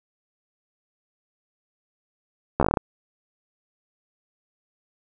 slowing click train, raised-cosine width 1 ms, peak -5 dBFS, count 9, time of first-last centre 2.6-2.772 s, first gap 13 ms, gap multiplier 1.14, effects none

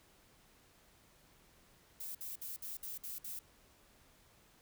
violet noise bursts, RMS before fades -44 dBFS, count 7, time 2-3.392 s, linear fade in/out 5 ms, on 150 ms, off 57 ms, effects pink hiss -66 dBFS RMS until 4.61 s

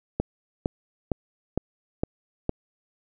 click train, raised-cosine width 2 ms, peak -10 dBFS, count 6, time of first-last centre 0.2-2.494 s, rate 2.18 Hz, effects none

